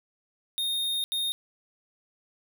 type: tone bursts at uneven times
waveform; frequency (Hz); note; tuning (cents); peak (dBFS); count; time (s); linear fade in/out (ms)
square; 3689; A#7; -19; -27; 2; 0.58-1.04 / 1.12-1.32; 0
effects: none